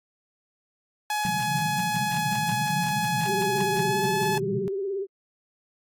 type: tone with pitch glide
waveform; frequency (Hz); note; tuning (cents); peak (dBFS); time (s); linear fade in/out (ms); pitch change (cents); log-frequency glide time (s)
sawtooth; 843 to 858.2; G#5 to A5; +26 to -43; -21; 1.1-4.38; 2; +31; 3.73-4.08
type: band-pass noise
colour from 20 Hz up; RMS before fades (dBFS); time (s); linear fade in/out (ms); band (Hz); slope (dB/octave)
white; -31; 1.25-4.68; 0; 120 to 210; 96
type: tone with vibrato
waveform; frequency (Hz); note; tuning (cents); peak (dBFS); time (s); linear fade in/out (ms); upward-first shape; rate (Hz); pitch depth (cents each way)
sine; 392; G4; 0; -26; 3.25-5.07; 50; triangle; 17; 80
effects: AAC 64 kbps